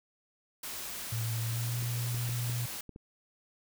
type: noise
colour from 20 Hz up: white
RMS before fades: -40 dBFS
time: 0.63-2.81 s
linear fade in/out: 5 ms
type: tone with pitch glide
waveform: sine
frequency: 113.8 to 120.01 Hz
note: A#2 to B2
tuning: -41 to -49 cents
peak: -31 dBFS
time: 1.12-2.66 s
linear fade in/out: 5 ms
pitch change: +92 cents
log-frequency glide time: 1.39-1.78 s
type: clicks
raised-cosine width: 3 ms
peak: -33 dBFS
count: 6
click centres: 1.826 / 2.146 / 2.292 / 2.497 / 2.893 / 2.961 s
effects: none